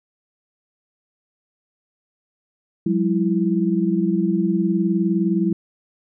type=tone cluster; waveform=sine; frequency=180.6 / 200.1 / 331.8 Hz; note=F#3 / G3 / E4; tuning=-42 / +36 / +11 cents; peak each=-21 dBFS; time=2.86-5.53 s; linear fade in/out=5 ms; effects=none